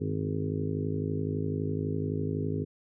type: harmonic tone with a mistuned harmonic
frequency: 51.91 Hz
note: G#1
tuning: in tune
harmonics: 2 / 3 / 4 / 5 / 6 / 7 / 8 / 9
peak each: -34 / -33 / -44 / -35 / -40 / -41 / -36 / -44 dBFS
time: 0-2.65 s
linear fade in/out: 20 ms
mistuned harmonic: 2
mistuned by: -96 cents
effects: none